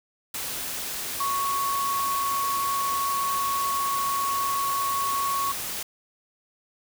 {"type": "tone in noise", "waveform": "sine", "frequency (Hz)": 1108.7, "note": "C#6", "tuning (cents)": 0, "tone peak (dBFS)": -24, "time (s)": [1.2, 5.52], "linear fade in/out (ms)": 5, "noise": "white", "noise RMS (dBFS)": -32, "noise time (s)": [0.34, 5.83], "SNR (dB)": 5, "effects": []}